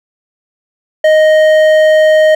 triangle tone with hard clipping, 622.3 Hz, D#5, in tune, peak -6 dBFS, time 1.04-2.35 s, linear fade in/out 5 ms, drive 12 dB, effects none

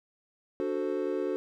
triangle chord, D dominant seventh, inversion none, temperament equal, 293.7 / 370 / 440 / 523.3 Hz, D4 / F#4 / A4 / C5, 0 / 0 / 0 / 0 cents, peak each -33 / -30 / -32 / -34 dBFS, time 0.6-1.36 s, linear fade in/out 0 ms, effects none

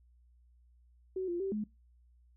sine tone with pitch steps, 374.9 / 347.3 / 387.6 / 211.7 Hz, F#4 / F4 / G4 / G#3, +23 / -10 / -20 / +33 cents, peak -32 dBFS, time 1.16-1.64 s, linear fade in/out 5 ms, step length 120 ms, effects noise-tail reverb RT60 0.2 s tail -21 dB re dry + added 60 Hz sine -61 dBFS peak until 2.36 s

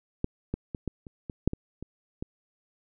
clicks, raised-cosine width 3 ms, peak -13 / -16 / -20 / -17 / -30 / -22 / -8 / -19 / -25 / -20 dBFS, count 10, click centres 0.244 / 0.54 / 0.748 / 0.877 / 1.068 / 1.298 / 1.476 / 1.534 / 1.826 / 2.225 s, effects none

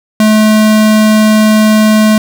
square tone, 215.5 Hz, A3, 36 cents flat, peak -5 dBFS, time 0.2-2.18 s, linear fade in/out 2 ms, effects none

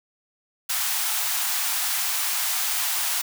white high-pass noise, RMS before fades -25 dBFS, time 0.69-3.22 s, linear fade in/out 10 ms, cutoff 700 Hz, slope 48 dB/octave, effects none

